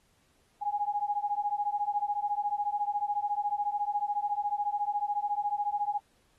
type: beating tone pair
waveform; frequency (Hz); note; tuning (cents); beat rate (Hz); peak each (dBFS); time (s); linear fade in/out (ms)
sine; 818 / 832; G#5 / G#5; -26 / +3; 14; -31; 0.61-5.99; 20
effects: pink hiss -69 dBFS RMS until 6.38 s + AAC 32 kbps